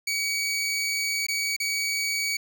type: tone with dropouts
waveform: 20% pulse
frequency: 2263 Hz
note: C#7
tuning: 35 cents sharp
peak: -20 dBFS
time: 0.07-2.37 s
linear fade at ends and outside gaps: 5 ms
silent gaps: 1.267-1.284 / 1.565-1.6 s
effects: none